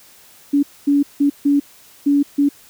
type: tone bursts at uneven times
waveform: sine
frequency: 284.8 Hz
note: C#4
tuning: 47 cents sharp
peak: -11 dBFS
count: 6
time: 0.53-0.63 / 0.87-1.03 / 1.2-1.3 / 1.45-1.6 / 2.06-2.23 / 2.38-2.49 s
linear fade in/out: 10 ms
effects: white hiss -47 dBFS RMS until 2.69 s